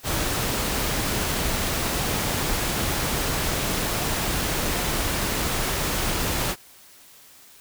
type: noise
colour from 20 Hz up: pink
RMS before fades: -25 dBFS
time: 0.03-6.56 s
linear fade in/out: 50 ms
effects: white hiss -50 dBFS RMS until 7.6 s